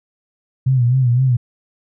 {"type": "tone with vibrato", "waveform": "sine", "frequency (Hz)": 125.8, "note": "B2", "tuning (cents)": 32, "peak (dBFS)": -11, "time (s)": [0.66, 1.37], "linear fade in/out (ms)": 10, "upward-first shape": "sine", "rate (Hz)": 3.9, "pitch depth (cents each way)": 94, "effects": []}